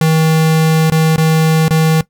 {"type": "tone with dropouts", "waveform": "square", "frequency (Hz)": 159.3, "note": "D#3", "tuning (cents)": 41, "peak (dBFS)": -9, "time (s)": [0.01, 2.01], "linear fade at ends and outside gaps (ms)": 2, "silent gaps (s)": [[0.9, 0.92], [1.161, 1.18], [1.682, 1.707]], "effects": ["noise-tail reverb RT60 0.1 s tail -17 dB re dry"]}